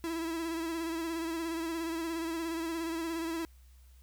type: tone with vibrato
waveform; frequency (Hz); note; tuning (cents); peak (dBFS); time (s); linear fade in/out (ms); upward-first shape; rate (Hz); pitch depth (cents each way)
45% pulse; 329.6; E4; 0; -33; 0.04-3.45; 0; sine; 17; 42
effects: added 63 Hz sine -54 dBFS peak until 4.02 s + white hiss -68 dBFS RMS until 4.02 s